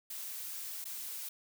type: noise with dropouts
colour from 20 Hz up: blue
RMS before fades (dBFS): -42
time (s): 0.1-1.29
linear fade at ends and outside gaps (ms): 5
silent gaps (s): 0.843-0.853
effects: none